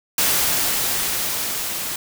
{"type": "noise with level ramp", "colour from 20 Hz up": "white", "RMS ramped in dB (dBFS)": [-18, -27], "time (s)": [0.18, 1.96], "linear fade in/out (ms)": 2, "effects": []}